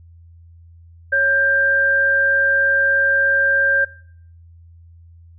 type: tone pair together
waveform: sine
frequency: 554.4 / 1585.8 Hz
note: C#5 / G6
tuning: 0 / +20 cents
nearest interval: octave + tritone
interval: 1820 cents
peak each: -23 / -14 dBFS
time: 1.12-3.85 s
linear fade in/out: 10 ms
effects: noise-tail reverb RT60 0.6 s tail -21 dB re dry + added 84 Hz sine -42 dBFS peak until 5.38 s